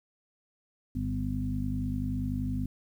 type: harmonic tone with a mistuned harmonic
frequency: 50.4 Hz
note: G1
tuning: 49 cents sharp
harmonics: 1 / 2 / 3 / 4 / 5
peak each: -35 / -34 / -38 / -39 / -33 dBFS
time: 0.95-2.66 s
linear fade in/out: 5 ms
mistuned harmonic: 4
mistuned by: -25 cents
effects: 10-bit